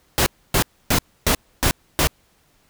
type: noise bursts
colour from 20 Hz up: pink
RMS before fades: -17 dBFS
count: 6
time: 0.18-2.072 s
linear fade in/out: 0 ms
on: 82 ms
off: 280 ms
effects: pink hiss -60 dBFS RMS until 2.69 s